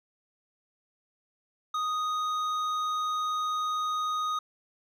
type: tone with hard clipping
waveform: sine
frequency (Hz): 1244.5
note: D#6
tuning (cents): 0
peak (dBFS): -29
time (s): 1.74-4.39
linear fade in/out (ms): 5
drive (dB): 8
effects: none